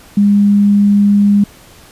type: tone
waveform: sine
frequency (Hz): 203.3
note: G#3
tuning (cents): -37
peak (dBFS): -6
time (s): 0.17-1.44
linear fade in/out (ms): 5
effects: pink hiss -41 dBFS RMS until 1.91 s + resampled to 32000 Hz